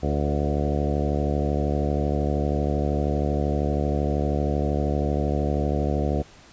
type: harmonic tone with a mistuned harmonic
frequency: 72.8 Hz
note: D2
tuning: 15 cents flat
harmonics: 1 / 2 / 3 / 4 / 5 / 6 / 7 / 8 / 9 / 10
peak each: -25 / -28 / -30 / -31 / -32 / -33 / -33 / -34 / -35 / -35 dBFS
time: 0.02-6.23 s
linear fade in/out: 20 ms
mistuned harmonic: 7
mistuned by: -18 cents
effects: pink hiss -50 dBFS RMS until 6.52 s + resampled to 16000 Hz